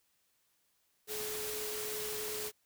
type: tone in noise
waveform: sine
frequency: 426.3 Hz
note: G#4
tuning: 45 cents sharp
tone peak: -41 dBFS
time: 1.07-2.52 s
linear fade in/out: 50 ms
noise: white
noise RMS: -40 dBFS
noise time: 1.07-2.52 s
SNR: -4 dB
effects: white hiss -75 dBFS RMS until 2.65 s